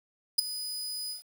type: tone with ADSR envelope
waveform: sawtooth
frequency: 4978 Hz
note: D#8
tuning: in tune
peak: -14 dBFS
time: 0.38-1.23 s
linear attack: 11 ms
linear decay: 8 ms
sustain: -17 dB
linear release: 130 ms
effects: 9-bit